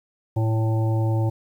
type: harmonic tone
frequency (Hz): 111.2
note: A2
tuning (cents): +19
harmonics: 1 / 3 / 5 / 7 / 8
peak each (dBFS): -19 / -29 / -33 / -36 / -37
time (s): 0.36-1.3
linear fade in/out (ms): 10
effects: 9-bit